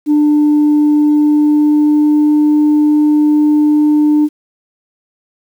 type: tone with pitch glide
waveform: sine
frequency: 297.7 to 299.8 Hz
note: D4 to D4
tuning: +24 to +36 cents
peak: -5 dBFS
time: 0.06-4.29 s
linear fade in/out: 50 ms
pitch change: +12 cents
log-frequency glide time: 0.92-2.52 s
effects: tanh soft clip ceiling -5 dBFS + 7-bit